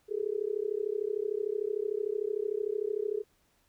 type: tone with amplitude modulation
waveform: sine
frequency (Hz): 419.1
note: G#4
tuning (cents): +16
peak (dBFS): -25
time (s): 0.08-3.24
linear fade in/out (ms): 50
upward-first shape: sine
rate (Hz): 33.3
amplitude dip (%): 100
effects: pink hiss -70 dBFS RMS until 3.68 s